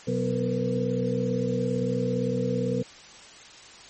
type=tone cluster; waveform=sine; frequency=126.3 / 185.3 / 248 / 460.4 / 498.1 Hz; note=B2 / F#3 / B3 / A#4 / B4; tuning=+39 / +3 / +7 / -22 / +15 cents; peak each=-30 dBFS; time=0.07-2.83 s; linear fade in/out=10 ms; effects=white hiss -47 dBFS RMS until 3.89 s + MP3 32 kbps